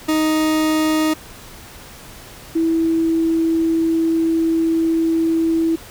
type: tone pair in turn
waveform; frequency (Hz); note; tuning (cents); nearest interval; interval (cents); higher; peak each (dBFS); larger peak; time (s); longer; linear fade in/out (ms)
40% pulse / sine; 311.9 / 327.1; D#4 / E4; +4 / -13; minor second; 83; second; -14; neither; 0.08-1.14 / 2.55-5.76; second; 10
effects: pink hiss -39 dBFS RMS until 5.9 s